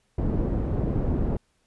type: low-pass noise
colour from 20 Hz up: pink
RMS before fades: -25 dBFS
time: 0.18-1.37 s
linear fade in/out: 5 ms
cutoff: 390 Hz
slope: 12 dB/octave
effects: pink hiss -69 dBFS RMS until 1.66 s + resampled to 24000 Hz